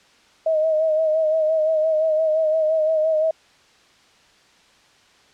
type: tone with vibrato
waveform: sine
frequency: 630 Hz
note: D#5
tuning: 21 cents sharp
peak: -16 dBFS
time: 0.46-3.31 s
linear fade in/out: 5 ms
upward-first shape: sine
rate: 5.8 Hz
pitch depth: 42 cents each way
effects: white hiss -54 dBFS RMS until 5.33 s + low-pass 5000 Hz 12 dB/octave